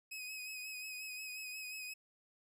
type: tone with vibrato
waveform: sawtooth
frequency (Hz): 2529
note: D#7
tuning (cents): +28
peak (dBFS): -40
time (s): 0.11-1.94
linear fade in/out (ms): 10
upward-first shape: sine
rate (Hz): 5.6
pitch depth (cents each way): 34
effects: none